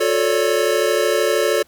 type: chord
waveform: square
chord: D major seventh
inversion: first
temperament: equal with one note detuned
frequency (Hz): 360.9 / 440 / 554.4 / 587.3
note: F#4 / A4 / C#5 / D5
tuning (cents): -43 / 0 / 0 / 0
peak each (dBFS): -23 / -20 / -22 / -23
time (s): 0-1.63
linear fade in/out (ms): 10
effects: pink hiss -55 dBFS RMS until 1.67 s